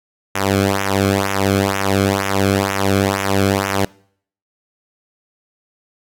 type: tone with flanger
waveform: sawtooth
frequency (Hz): 98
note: G2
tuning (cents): 0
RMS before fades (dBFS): -17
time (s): 0.35-3.85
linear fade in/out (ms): 5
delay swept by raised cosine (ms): 0.22 to 1.09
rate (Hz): 2.1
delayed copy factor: -0.9
effects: noise-tail reverb RT60 0.6 s tail -25 dB re dry + AAC 64 kbps